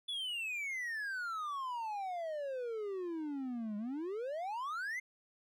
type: exponential two-way sweep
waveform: triangle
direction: down then up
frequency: 3478 to 203.4 to 2127 Hz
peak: -35 dBFS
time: 0.08-5 s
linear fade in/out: 10 ms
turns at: 3.77 s
effects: none